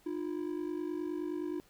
triangle ring-modulated tone, 329.6 Hz, E4, in tune, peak -29 dBFS, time 0.06-1.6 s, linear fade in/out 0 ms, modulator 24.8 Hz, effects pink hiss -65 dBFS RMS until 1.69 s

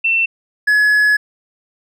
sine / triangle tone pair in turn, 2690 / 1694.6 Hz, E7 / G#6, +34 / +34 cents, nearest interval minor sixth, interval 800 cents, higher first, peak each -12 / -8 dBFS, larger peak second, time 0.04-0.26 / 0.67-1.17 s, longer second, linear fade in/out 10 ms, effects none

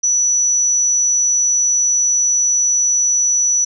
sine tone, 5920 Hz, F#8, in tune, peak -12 dBFS, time 0.03-3.65 s, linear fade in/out 10 ms, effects none

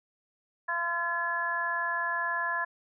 harmonic tone, 341.6 Hz, F4, 38 cents flat, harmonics 2 / 3 / 4 / 5, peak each -38 / -32 / -40 / -30 dBFS, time 0.68-2.65 s, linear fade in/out 10 ms, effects none

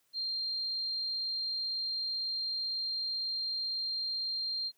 sine tone, 4186 Hz, C8, in tune, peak -32 dBFS, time 0.13-4.72 s, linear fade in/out 50 ms, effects white hiss -73 dBFS RMS until 4.77 s + high-pass 100 Hz 12 dB/octave

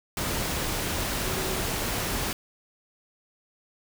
sine tone in noise, 376.3 Hz, F#4, 29 cents sharp, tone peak -36 dBFS, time 1.26-1.61 s, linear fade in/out 2 ms, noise pink, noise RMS -29 dBFS, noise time 0.17-2.33 s, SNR -10 dB, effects none

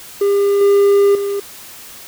triangle tone with level steps, 401.6 Hz, G4, 42 cents sharp, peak -9 / -6 / -15 dBFS, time 0.21-1.4 s, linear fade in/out 5 ms, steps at 0.61 / 1.15 s, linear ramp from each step 2 ms, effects white hiss -36 dBFS RMS until 2.07 s

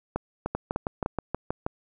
two click trains, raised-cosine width 1 ms, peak -13 / -13 dBFS, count 8 / 4, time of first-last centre 0.55-1.665 / 0.16-1.061 s, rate 6.28 / 3.33 Hz, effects none

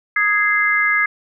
sine chord, Ab major, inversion second, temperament just, 1245.9 / 1661.2 / 2077 Hz, Eb6 / Ab6 / C7, +2 / 0 / -13 cents, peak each -22 / -17 / -17 dBFS, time 0.16-1.06 s, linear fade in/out 5 ms, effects none

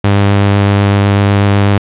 sawtooth tone with vibrato, 100.5 Hz, G2, 44 cents sharp, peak -3 dBFS, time 0.04-1.78 s, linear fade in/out 5 ms, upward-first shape triangle, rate 8 Hz, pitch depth 12 cents each way, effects resampled to 8000 Hz + 7-bit

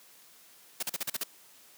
white noise bursts, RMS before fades -32 dBFS, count 7, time 0.8-1.236 s, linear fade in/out 5 ms, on 28 ms, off 40 ms, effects white hiss -57 dBFS RMS until 1.77 s + high-pass 150 Hz 12 dB/octave

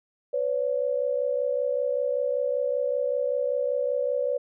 sine tone pair together, 502 / 567.2 Hz, B4 / C#5, +28 / +40 cents, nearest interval major second, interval 212 cents, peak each -26 dBFS, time 0.33-4.38 s, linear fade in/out 10 ms, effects none

